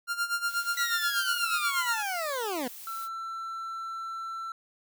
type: tone with tremolo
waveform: 45% pulse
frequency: 1396.9 Hz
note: F6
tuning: in tune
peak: -25 dBFS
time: 0.07-2.03 s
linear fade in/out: 50 ms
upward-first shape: sine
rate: 8.3 Hz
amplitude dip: 80%
type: noise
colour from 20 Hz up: blue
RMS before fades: -44 dBFS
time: 0.46-3.09 s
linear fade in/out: 50 ms
type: linear sweep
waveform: 20% pulse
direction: down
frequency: 1975.5 to 231.5 Hz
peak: -25 dBFS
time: 0.77-2.68 s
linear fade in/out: 5 ms
type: tone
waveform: triangle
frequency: 1340 Hz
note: E6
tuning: 28 cents sharp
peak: -32 dBFS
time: 2.87-4.52 s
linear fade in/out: 2 ms
effects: none